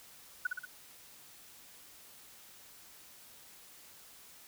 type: tone with echo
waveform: sine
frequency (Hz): 1480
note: F#6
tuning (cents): 0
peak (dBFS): -28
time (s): 0.45-0.47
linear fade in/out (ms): 5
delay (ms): 61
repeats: 3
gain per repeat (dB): -4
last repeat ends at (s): 0.653
effects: white hiss -56 dBFS RMS until 4.47 s